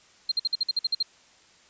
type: tone bursts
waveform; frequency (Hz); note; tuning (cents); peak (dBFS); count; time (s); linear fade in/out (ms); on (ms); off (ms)
sine; 4186; C8; 0; -21; 10; 0.29-1.028; 5; 27; 52
effects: white hiss -57 dBFS RMS until 1.69 s + resampled to 16000 Hz